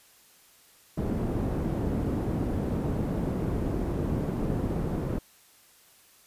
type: low-pass noise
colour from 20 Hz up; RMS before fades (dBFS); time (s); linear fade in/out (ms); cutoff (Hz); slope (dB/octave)
white; -29; 0.97-5.19; 10; 280; 12
effects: white hiss -58 dBFS RMS until 6.26 s + resampled to 32000 Hz